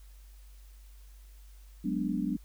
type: chord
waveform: sine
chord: G# half-diminished seventh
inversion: third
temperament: equal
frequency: 185 / 207.7 / 246.9 / 293.7 Hz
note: F#3 / G#3 / B3 / D4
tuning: 0 / 0 / 0 / 0 cents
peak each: -34 dBFS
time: 1.84-2.37 s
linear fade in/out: 10 ms
effects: added 49 Hz sine -49 dBFS peak until 2.44 s + white hiss -64 dBFS RMS until 2.44 s